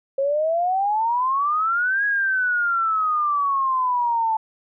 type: exponential two-way sweep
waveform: sine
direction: up then down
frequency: 537 to 1665 to 875 Hz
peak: -18 dBFS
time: 0.18-4.37 s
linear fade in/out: 5 ms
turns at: 2.05 s
effects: none